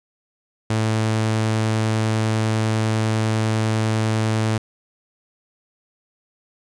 sawtooth tone, 110 Hz, A2, in tune, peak -14 dBFS, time 0.7-4.58 s, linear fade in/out 5 ms, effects resampled to 22050 Hz + 9-bit

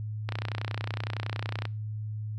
click train, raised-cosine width 0.3 ms, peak -17 dBFS, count 43, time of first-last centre 0.29-1.654 s, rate 30.8 Hz, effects noise-tail reverb RT60 0.4 s tail -25 dB re dry + added 107 Hz sine -32 dBFS peak until 2.38 s

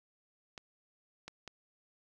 clicks, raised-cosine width 0.2 ms, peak -27 dBFS, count 3, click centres 0.578 / 1.28 / 1.477 s, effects none

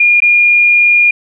sine tone with dropouts, 2421 Hz, D#7, 48 cents flat, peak -5 dBFS, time 0-1.11 s, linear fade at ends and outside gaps 5 ms, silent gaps 0.203-0.22 s, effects none

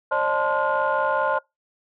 sine tone cluster, 539 / 604 / 879 / 1040 / 1428 Hz, C#5 / D5 / A5 / C6 / F6, -49 / +48 / -2 / -11 / +38 cents, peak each -25 dBFS, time 0.11-1.39 s, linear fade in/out 10 ms, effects noise-tail reverb RT60 0.2 s tail -26 dB re dry + tanh soft clip ceiling -12 dBFS

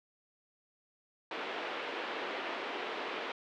pink band-pass noise, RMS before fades -39 dBFS, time 1.31-3.32 s, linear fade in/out 2 ms, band 330 to 3300 Hz, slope 24 dB/octave, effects none

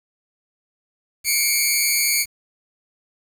10% pulse tone pair together, 2171 / 2319 Hz, C#7 / D7, -37 / -22 cents, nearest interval minor second, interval 115 cents, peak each -11 dBFS, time 1.24-2.26 s, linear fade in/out 50 ms, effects 7-bit

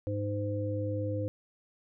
harmonic tone, 102.7 Hz, G#2, 19 cents flat, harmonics 1 / 3 / 5, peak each -32 / -37 / -35 dBFS, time 0.07-1.28 s, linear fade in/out 0 ms, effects none

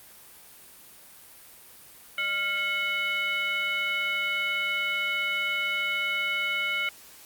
sine tone with frequency modulation, 2189 Hz, C#7, 22 cents flat, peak -25 dBFS, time 2.18-6.89 s, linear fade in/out 2 ms, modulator 793 Hz, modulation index 0.96, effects white hiss -50 dBFS RMS until 7.25 s + Opus 32 kbps

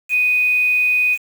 sine tone with quantisation, 2489 Hz, D#7, in tune, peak -13 dBFS, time 0.09-1.18 s, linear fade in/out 50 ms, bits 6, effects none

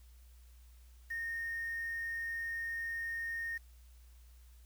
sine tone with quantisation, 1842 Hz, A#6, 21 cents flat, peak -36 dBFS, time 1.1-3.58 s, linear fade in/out 10 ms, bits 9, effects added 60 Hz sine -55 dBFS peak until 4.65 s + white hiss -69 dBFS RMS until 4.65 s

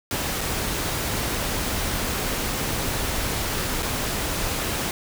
pink noise with dropouts, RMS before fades -26 dBFS, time 0.11-4.91 s, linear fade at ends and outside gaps 1 ms, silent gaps 0.408-0.412 / 3.824-3.828 s, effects none

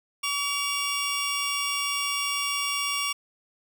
20% pulse tone pair together, 1138.7 / 2794 Hz, C#6 / F7, +46 / 0 cents, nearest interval octave + major third, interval 1554 cents, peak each -24 dBFS, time 0.23-3.13 s, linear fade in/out 10 ms, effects none

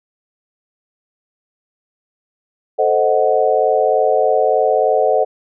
sine chord, A diminished seventh, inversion none, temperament equal, 440 / 523.3 / 622.3 / 740 Hz, A4 / C5 / Eb5 / Gb5, 0 / 0 / 0 / 0 cents, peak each -17 dBFS, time 2.78-5.25 s, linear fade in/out 20 ms, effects none

